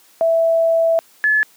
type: tone pair in turn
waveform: sine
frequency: 659.3 / 1718.9 Hz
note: E5 / A6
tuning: 0 / -41 cents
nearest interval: octave + perfect fourth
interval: 1659 cents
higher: second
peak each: -12 dBFS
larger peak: neither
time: 0.21-0.99 / 1.24-1.43 s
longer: first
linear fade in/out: 0 ms
effects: white hiss -51 dBFS RMS until 1.56 s + high-pass 200 Hz 12 dB/octave